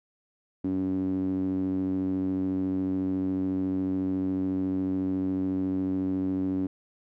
sawtooth tone with band-pass filter, 94 Hz, F#2, 28 cents sharp, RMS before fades -28 dBFS, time 0.64-6.67 s, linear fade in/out 5 ms, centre 270 Hz, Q 5.7, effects none

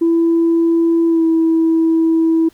sine tone with pitch glide, 333.2 to 326 Hz, E4 to E4, +19 to -19 cents, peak -9 dBFS, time 0.01-2.49 s, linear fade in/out 10 ms, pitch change -38 cents, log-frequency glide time 1.07-1.24 s, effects tanh soft clip ceiling -7 dBFS + pink hiss -52 dBFS RMS until 2.53 s

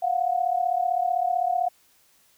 sine tone pair together, 699 / 734.7 Hz, F5 / F#5, +1 / -12 cents, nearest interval minor second, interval 87 cents, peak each -24 dBFS, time 0.02-1.69 s, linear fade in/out 10 ms, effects white hiss -61 dBFS RMS until 2.37 s

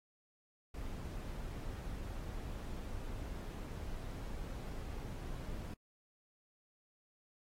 brown noise, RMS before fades -43 dBFS, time 0.74-5.74 s, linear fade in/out 5 ms, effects AAC 48 kbps

